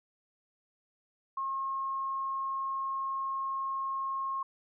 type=tone; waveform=sine; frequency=1078 Hz; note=C#6; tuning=49 cents flat; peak=-31 dBFS; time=1.37-4.43 s; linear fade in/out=5 ms; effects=none